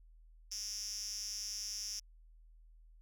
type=tone with high-pass filter; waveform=5% pulse; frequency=210 Hz; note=G#3; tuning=19 cents sharp; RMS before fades=-42 dBFS; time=0.51-2 s; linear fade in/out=10 ms; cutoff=5400 Hz; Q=8.7; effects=added 40 Hz sine -57 dBFS peak until 3.01 s